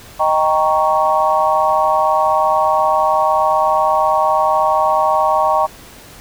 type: chord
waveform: sine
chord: Eb dominant seventh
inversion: none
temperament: equal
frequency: 622.3 / 784 / 932.3 / 1108.7 Hz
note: Eb5 / G5 / Bb5 / Db6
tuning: 0 / 0 / 0 / 0 cents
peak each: -17 dBFS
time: 0.19-5.67 s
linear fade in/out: 20 ms
effects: pink hiss -39 dBFS RMS until 6.2 s